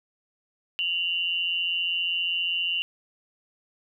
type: tone pair together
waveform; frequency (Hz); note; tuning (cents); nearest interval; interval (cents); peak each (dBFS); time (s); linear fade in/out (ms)
sine; 2785 / 2960; F7 / F#7; -5 / 0; minor second; 105; -26 / -28; 0.79-2.82; 0
effects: none